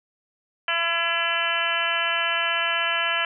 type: harmonic tone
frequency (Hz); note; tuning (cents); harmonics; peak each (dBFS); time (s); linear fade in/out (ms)
336.5; E4; +36; 2 / 3 / 4 / 5 / 6 / 7 / 8 / 9; -32 / -32 / -29 / -27 / -33 / -30 / -29 / -28; 0.68-3.25; 2
effects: none